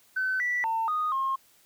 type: tone with pitch steps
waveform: sine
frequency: 1522 / 1961 / 901 / 1239 / 1071 Hz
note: F#6 / B6 / A5 / D#6 / C6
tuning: +48 / -13 / +41 / -8 / +40 cents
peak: -24 dBFS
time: 0.16-1.36 s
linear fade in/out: 10 ms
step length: 240 ms
effects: tanh soft clip ceiling -20 dBFS + white hiss -61 dBFS RMS until 1.65 s